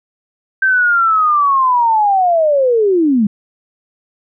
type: linear sweep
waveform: sine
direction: down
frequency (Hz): 1568 to 196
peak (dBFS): -9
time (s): 0.62-3.27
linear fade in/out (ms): 5
effects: none